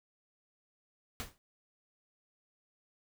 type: noise with exponential decay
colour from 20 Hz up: pink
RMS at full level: -36 dBFS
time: 1.2-1.38 s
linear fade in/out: 0 ms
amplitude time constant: 37 ms
effects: none